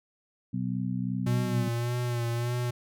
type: harmonic tone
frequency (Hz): 62.8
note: B1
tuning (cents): +30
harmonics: 2 / 3 / 4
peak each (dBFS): -32 / -31 / -34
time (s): 0.53-1.69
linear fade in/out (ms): 10
type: tone with vibrato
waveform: square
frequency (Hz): 120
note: B2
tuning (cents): -49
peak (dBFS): -28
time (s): 1.26-2.71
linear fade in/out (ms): 10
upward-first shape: sine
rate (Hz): 1.7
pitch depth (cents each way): 39
effects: none